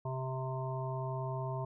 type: harmonic tone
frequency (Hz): 130.81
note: C3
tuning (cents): 0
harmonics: 1 / 3 / 5 / 7 / 8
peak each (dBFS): -36 / -44 / -42 / -44 / -46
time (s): 0.05-1.65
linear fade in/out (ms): 5
effects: none